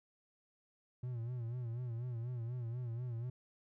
triangle tone with vibrato, 120 Hz, B2, 49 cents flat, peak -36 dBFS, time 1.03-3.3 s, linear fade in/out 5 ms, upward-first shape sine, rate 4.1 Hz, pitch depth 92 cents each way, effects none

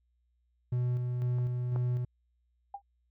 triangle tone with tremolo, 123.47 Hz, B2, in tune, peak -25 dBFS, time 0.72-2.05 s, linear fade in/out 5 ms, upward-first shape square, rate 2 Hz, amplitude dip 30%
clicks, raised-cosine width 1 ms, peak -35 / -26 dBFS, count 2, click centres 1.385 / 1.761 s
sine tone with exponential decay, 800 Hz, G5, 35 cents sharp, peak -33 dBFS, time 2.74-2.82 s, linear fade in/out 5 ms, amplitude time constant 17 ms
effects added 60 Hz sine -70 dBFS peak until 3.1 s

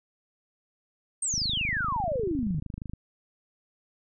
sine exponential sweep, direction down, 8770 to 139.7 Hz, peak -26 dBFS, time 1.22-2.6 s, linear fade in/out 5 ms
click train, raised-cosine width 5 ms, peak -24 dBFS, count 42, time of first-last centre 1.34-2.935 s, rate 25.7 Hz
effects none

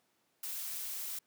blue noise, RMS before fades -40 dBFS, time 0.43-1.19 s, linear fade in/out 5 ms, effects pink hiss -75 dBFS RMS until 1.26 s + high-pass 200 Hz 12 dB/octave

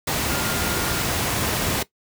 sine tone in noise, 1409 Hz, F6, 15 cents sharp, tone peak -32 dBFS, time 0.3-1.01 s, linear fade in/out 5 ms, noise pink, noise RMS -23 dBFS, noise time 0.07-1.83 s, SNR -12 dB, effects noise-tail reverb RT60 0.1 s tail -17 dB re dry + high-pass 60 Hz 12 dB/octave

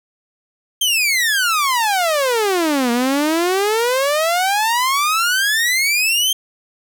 sawtooth exponential two-way sweep, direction down then up, 3200 to 233.1 to 3200 Hz, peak -11 dBFS, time 0.81-6.33 s, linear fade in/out 5 ms, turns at 2.91 s, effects none

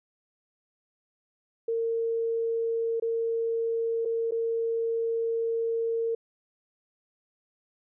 sine tone with dropouts, 457.7 Hz, A#4, 32 cents flat, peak -25 dBFS, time 1.68-6.15 s, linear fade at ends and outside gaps 5 ms, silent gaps 2.999-3.022 / 4.051-4.055 / 4.31-4.319 s, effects none

